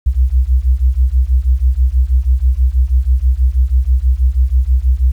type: beating tone pair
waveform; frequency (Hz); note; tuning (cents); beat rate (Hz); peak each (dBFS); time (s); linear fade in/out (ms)
sine; 60.4 / 66.6; B1 / C2; -38 / +31; 6.2; -12; 0.06-5.12; 10
effects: 8-bit